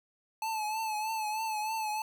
square tone with vibrato, 869 Hz, A5, 22 cents flat, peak -32 dBFS, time 0.42-2.02 s, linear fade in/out 2 ms, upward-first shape triangle, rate 3.2 Hz, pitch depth 59 cents each way, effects none

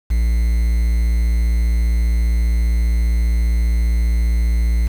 triangle tone with quantisation, 57.5 Hz, A#1, 23 cents flat, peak -11 dBFS, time 0.1-4.88 s, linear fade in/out 10 ms, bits 6, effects none

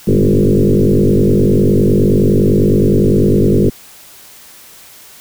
sine tone with frequency modulation, 103.83 Hz, G#2, in tune, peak -7 dBFS, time 0.07-3.7 s, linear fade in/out 10 ms, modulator 49.8 Hz, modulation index 7, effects white hiss -39 dBFS RMS until 5.2 s

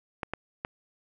clicks, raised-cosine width 0.5 ms, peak -16 dBFS, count 3, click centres 0.232 / 0.336 / 0.649 s, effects none

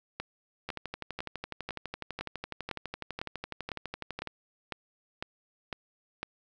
two click trains, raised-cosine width 0.3 ms, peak -20 / -18 dBFS, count 44 / 13, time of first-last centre 0.69-4.273 / 0.2-6.23 s, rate 12 / 1.99 Hz, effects none

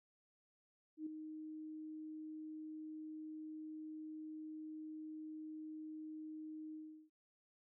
sine tone with ADSR envelope, 311.1 Hz, D#4, in tune, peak -39 dBFS, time 0.97-7.1 s, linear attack 94 ms, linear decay 4 ms, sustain -7 dB, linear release 360 ms, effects none

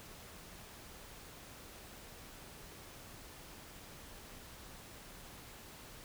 silence, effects pink hiss -53 dBFS RMS until 6.04 s

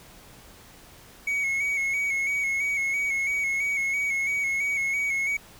triangle tone with vibrato, 2217 Hz, C#7, in tune, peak -22 dBFS, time 1.27-5.37 s, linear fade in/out 5 ms, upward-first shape square, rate 3 Hz, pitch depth 32 cents each way, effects pink hiss -50 dBFS RMS until 5.59 s

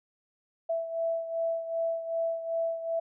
sine beating tone pair, 661 / 663.6 Hz, E5 / E5, +5 / +11 cents, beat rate 2.6 Hz, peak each -29 / -35 dBFS, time 0.69-3 s, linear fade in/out 10 ms, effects none

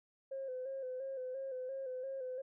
sine tone with vibrato, 523.3 Hz, C5, in tune, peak -38 dBFS, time 0.31-2.42 s, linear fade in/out 10 ms, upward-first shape square, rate 2.9 Hz, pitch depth 48 cents each way, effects tanh soft clip ceiling -34 dBFS

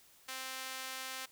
sawtooth tone with high-pass filter, 261.6 Hz, C4, in tune, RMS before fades -43 dBFS, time 0.28-1.26 s, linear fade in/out 10 ms, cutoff 1400 Hz, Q 0.56, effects white hiss -63 dBFS RMS until 1.31 s

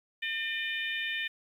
harmonic tone, 603 Hz, D5, 46 cents sharp, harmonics 3 / 4 / 5 / 6, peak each -34 / -36 / -38 / -40 dBFS, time 0.22-1.28 s, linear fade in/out 10 ms, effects 10-bit

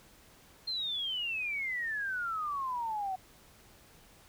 sine exponential sweep, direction down, 4214 to 740 Hz, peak -32 dBFS, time 0.67-3.16 s, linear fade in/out 10 ms, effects pink hiss -59 dBFS RMS until 4.28 s

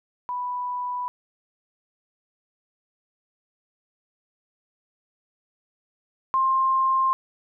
sine tone pair in turn, 987.8 / 1057.2 Hz, B5 / C6, 0 / +18 cents, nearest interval minor second, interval 118 cents, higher second, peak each -26 / -18 dBFS, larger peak second, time 0.29-1.08 / 6.34-7.13 s, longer neither, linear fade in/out 0 ms, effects none

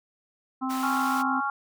harmonic tone, 261.6 Hz, C4, in tune, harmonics 1 / 3 / 4 / 5, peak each -28 / -34 / -34 / -35 dBFS, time 0.61-1.41 s, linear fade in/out 20 ms
pink high-pass noise, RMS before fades -39 dBFS, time 0.69-1.23 s, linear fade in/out 20 ms, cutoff 810 Hz, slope 12 dB/octave
sine chord, Db major, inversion second, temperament just, 831.5 / 1108.7 / 1385.9 Hz, Ab5 / Db6 / F6, +2 / 0 / -14 cents, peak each -30 / -30 / -29 dBFS, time 0.83-1.5 s, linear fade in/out 2 ms
effects none

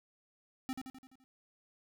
square tone with echo, 261.6 Hz, C4, in tune, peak -35 dBFS, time 0.69-0.73 s, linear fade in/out 0 ms, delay 85 ms, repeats 6, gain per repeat -5 dB, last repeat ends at 1.24 s, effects none

